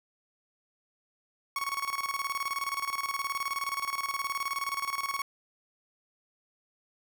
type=tone with tremolo; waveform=30% pulse; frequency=1108.7 Hz; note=C#6; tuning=in tune; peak=-26 dBFS; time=1.56-5.22 s; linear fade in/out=2 ms; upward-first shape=square; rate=19 Hz; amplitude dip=70%; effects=none